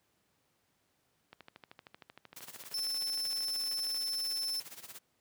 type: click train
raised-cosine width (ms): 0.3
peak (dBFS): -33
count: 35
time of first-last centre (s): 1.33-3.945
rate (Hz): 13
type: noise with tremolo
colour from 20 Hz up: white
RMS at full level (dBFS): -46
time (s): 2.36-4.99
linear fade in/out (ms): 5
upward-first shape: sine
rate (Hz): 17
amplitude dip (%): 80
type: tone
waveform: 40% pulse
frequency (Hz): 5300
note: E8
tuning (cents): +9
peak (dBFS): -32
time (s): 2.74-4.6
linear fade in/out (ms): 2
effects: pink hiss -75 dBFS RMS until 5.2 s + high-pass 100 Hz 12 dB/octave

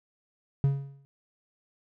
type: tone with exponential decay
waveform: triangle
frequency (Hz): 138.59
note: C#3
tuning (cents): 0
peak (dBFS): -16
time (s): 0.64-1.05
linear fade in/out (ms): 0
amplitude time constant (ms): 88
effects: none

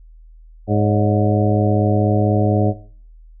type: harmonic tone with a mistuned harmonic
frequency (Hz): 104.3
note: G#2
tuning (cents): +8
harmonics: 1 / 2 / 3 / 4 / 5 / 6 / 7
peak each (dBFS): -17 / -20 / -22 / -23 / -24 / -25 / -25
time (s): 0.67-2.74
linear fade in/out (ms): 50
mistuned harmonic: 5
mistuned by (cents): +90
effects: noise-tail reverb RT60 0.5 s tail -17 dB re dry + added 40 Hz sine -40 dBFS peak until 3.4 s

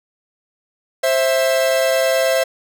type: tone pair together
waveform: 45% pulse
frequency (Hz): 529.3 / 659.3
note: C5 / E5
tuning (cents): +20 / 0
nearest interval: major third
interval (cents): 380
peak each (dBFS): -17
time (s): 1.03-2.44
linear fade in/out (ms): 10
effects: none

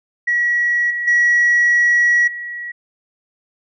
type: tone with level steps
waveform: sine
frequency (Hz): 1922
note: B6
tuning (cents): -48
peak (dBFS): -13 / -19 / -9 / -25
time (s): 0.27-2.72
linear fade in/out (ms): 10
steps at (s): 0.9 / 1.07 / 2.27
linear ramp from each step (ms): 10
effects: tanh soft clip ceiling -8 dBFS

